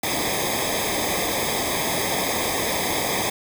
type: noise with comb filter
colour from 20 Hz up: pink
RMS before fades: -24 dBFS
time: 0.03-3.3 s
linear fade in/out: 5 ms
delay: 0.7 ms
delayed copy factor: -0.95
effects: none